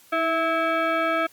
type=tone with frequency modulation; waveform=sine; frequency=322 Hz; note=E4; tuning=41 cents flat; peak=-20 dBFS; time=0.12-1.27 s; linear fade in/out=10 ms; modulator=980 Hz; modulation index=1.8; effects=white hiss -54 dBFS RMS until 1.32 s + Opus 48 kbps